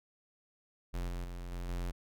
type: tone with level steps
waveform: square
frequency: 43.94 Hz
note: F1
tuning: 11 cents sharp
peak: -35 / -37 / -41 / -38 / -35 dBFS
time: 0.93-1.92 s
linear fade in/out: 20 ms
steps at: 1.08 / 1.24 / 1.52 / 1.69 s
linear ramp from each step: 2 ms
effects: none